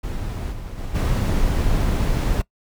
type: noise with level steps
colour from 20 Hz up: brown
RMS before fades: -27 / -32 / -29 / -19 dBFS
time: 0.03-2.42 s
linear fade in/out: 10 ms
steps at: 0.51 / 0.77 / 0.94 s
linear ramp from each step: 20 ms
effects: noise-tail reverb RT60 0.1 s tail -21 dB re dry